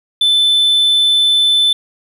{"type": "tone", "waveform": "sine", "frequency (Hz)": 3520, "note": "A7", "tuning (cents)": 0, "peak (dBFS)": -6, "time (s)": [0.21, 1.73], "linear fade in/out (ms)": 5, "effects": ["tanh soft clip ceiling -8 dBFS", "8-bit"]}